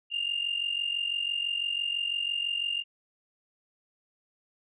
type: tone pair together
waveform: sine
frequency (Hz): 2794 / 2840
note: F7 / F7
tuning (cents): 0 / +28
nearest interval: unison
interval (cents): 28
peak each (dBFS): -29 / -31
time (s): 0.1-2.84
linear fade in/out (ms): 50
effects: tanh soft clip ceiling -21 dBFS